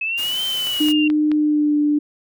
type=linear two-way sweep; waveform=sine; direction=up then down; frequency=2571 to 3114 to 2751 Hz; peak=-20 dBFS; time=0.01-1.08 s; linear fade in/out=5 ms; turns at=0.43 s
type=noise; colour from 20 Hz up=white; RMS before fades=-32 dBFS; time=0.17-0.93 s; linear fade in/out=20 ms
type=click train; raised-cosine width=0.3 ms; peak=-16 dBFS; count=4; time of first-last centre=0.67-1.317 s; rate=4.64 Hz
type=tone with pitch glide; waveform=sine; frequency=302.6 to 295.7 Hz; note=D#4 to D4; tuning=-48 to +12 cents; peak=-14 dBFS; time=0.8-1.99 s; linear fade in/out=10 ms; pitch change=-40 cents; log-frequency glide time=1.33-1.77 s
effects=none